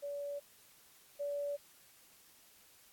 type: tone pair in turn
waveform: sine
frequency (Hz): 572 / 574.1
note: D5 / D5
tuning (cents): -46 / -39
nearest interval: unison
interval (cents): 7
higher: second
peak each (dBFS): -38 / -35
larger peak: second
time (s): 0.02-0.4 / 1.19-1.57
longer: neither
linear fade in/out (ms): 20
effects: white hiss -63 dBFS RMS until 2.92 s + AAC 64 kbps